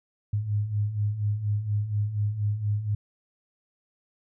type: beating tone pair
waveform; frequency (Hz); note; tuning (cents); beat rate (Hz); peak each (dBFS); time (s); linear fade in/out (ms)
sine; 101.3 / 105.5; G#2 / G#2; -43 / +28; 4.2; -31 / -25; 0.33-2.95; 5
effects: none